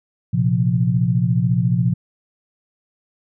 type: chord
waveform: sine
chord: Bb suspended second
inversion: none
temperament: equal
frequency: 116.54 / 130.81 / 174.61 Hz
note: Bb2 / C3 / F3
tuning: 0 / 0 / 0 cents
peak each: -19 dBFS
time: 0.33-1.94 s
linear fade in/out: 10 ms
effects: none